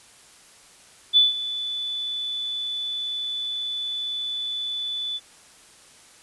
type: tone with ADSR envelope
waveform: sine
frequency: 3481 Hz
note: A7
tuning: 19 cents flat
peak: -11 dBFS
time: 1.13-5.2 s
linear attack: 38 ms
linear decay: 160 ms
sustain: -15 dB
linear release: 40 ms
effects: white hiss -51 dBFS RMS until 6.22 s + resampled to 24000 Hz